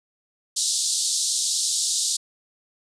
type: band-pass noise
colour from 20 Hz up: white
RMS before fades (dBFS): -24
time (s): 0.56-2.17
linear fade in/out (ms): 10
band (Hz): 3700 to 9100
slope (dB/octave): 48
effects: none